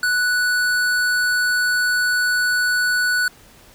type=tone with hard clipping; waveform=sine; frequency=1480 Hz; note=F#6; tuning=in tune; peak=-18 dBFS; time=0.03-3.28 s; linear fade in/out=2 ms; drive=15 dB; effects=pink hiss -48 dBFS RMS until 3.74 s